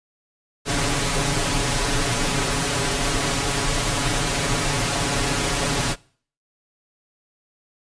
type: noise with comb filter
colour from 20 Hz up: pink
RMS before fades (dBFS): -22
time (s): 0.65-5.96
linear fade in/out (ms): 50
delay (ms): 7.1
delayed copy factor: +1
effects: noise-tail reverb RT60 0.5 s tail -23 dB re dry + resampled to 22050 Hz